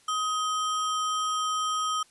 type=tone with sample-and-hold; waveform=sine; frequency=1259 Hz; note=D#6; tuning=20 cents sharp; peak=-25 dBFS; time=0.08-2.03 s; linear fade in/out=5 ms; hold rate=4410 Hz; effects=white hiss -60 dBFS RMS until 2.1 s + resampled to 24000 Hz